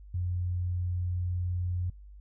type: tone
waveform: sine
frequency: 89.4 Hz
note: F2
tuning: 41 cents sharp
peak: -28 dBFS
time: 0.14-1.9 s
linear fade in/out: 5 ms
effects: noise-tail reverb RT60 0.2 s tail -26 dB re dry + added 50 Hz sine -46 dBFS peak until 2.2 s